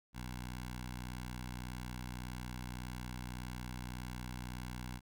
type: tone with notch filter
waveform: 10% pulse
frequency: 61.74 Hz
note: B1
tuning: in tune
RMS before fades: -44 dBFS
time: 0.13-5.01 s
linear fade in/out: 50 ms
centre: 400 Hz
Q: 0.75
effects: none